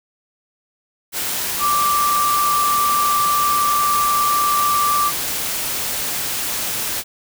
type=tone in noise; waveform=sine; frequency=1173 Hz; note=D6; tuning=2 cents flat; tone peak=-15 dBFS; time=1.59-5.12 s; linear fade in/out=50 ms; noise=white; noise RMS=-23 dBFS; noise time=1.12-7.04 s; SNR=+5 dB; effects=none